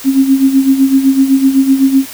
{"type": "tone with tremolo", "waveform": "sine", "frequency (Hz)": 269.1, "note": "C4", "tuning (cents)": 49, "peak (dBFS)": -3, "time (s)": [0.04, 2.06], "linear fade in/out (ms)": 50, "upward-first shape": "sine", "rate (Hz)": 7.9, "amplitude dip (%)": 70, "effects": ["white hiss -29 dBFS RMS until 2.13 s"]}